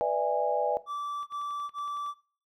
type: chord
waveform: sine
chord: E dominant seventh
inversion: second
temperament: just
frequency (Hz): 494.4 / 593.3 / 659.3 / 824.1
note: B4 / D5 / E5 / G#5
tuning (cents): +2 / +18 / 0 / -14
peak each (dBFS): -30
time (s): 0.01-0.77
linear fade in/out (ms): 0
type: tone bursts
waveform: triangle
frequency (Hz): 1162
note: D6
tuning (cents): -19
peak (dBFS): -30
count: 3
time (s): 0.86-2.144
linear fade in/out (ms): 50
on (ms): 410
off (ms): 27
type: click train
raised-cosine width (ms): 0.3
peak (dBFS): -40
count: 10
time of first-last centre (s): 1.23-2.063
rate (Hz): 10.8
effects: noise-tail reverb RT60 0.4 s tail -17 dB re dry